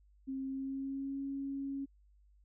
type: tone with pitch glide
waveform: sine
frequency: 267.1 to 275.2 Hz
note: C4 to C#4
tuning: +36 to -12 cents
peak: -36 dBFS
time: 0.27-1.86 s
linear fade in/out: 20 ms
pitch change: +52 cents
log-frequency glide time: 0.46-1.21 s
effects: added 50 Hz sine -62 dBFS peak until 2.44 s